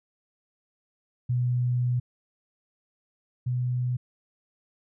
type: tone pair in turn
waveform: sine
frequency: 123.47 / 124.47 Hz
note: B2 / B2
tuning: 0 / +14 cents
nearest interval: unison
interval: 14 cents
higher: second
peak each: -22 / -24 dBFS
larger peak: first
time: 1.29-2 / 3.46-3.97 s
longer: first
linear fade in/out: 10 ms
effects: none